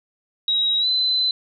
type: tone with pitch glide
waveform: sine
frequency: 3828 to 4035 Hz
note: A#7 to B7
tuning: +45 to +36 cents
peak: -17 dBFS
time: 0.48-1.31 s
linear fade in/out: 2 ms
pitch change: +91 cents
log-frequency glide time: 0.8-0.87 s
effects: none